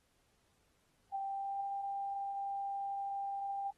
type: tone with pitch glide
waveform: sine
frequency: 784 to 793.6 Hz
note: G5 to G5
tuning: 0 to +21 cents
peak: -36 dBFS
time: 1.12-3.71 s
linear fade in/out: 10 ms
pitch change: +21 cents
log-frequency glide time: 1.22-1.64 s
effects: pink hiss -75 dBFS RMS until 3.77 s + AAC 32 kbps